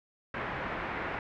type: low-pass noise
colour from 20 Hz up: white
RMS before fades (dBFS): -36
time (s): 0.34-1.19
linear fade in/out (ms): 2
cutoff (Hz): 2000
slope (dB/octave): 24
effects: none